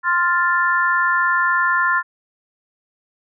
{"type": "chord", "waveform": "sine", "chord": "F major", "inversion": "second", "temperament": "equal", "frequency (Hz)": [1046.5, 1396.9, 1760], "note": ["C6", "F6", "A6"], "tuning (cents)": [0, 0, 0], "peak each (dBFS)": -19, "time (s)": [0.03, 2.03], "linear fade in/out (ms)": 50, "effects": []}